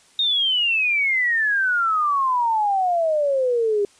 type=exponential sweep; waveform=sine; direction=down; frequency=3729 to 399.2 Hz; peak=-17 dBFS; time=0.19-3.85 s; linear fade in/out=2 ms; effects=white hiss -54 dBFS RMS until 3.99 s + resampled to 22050 Hz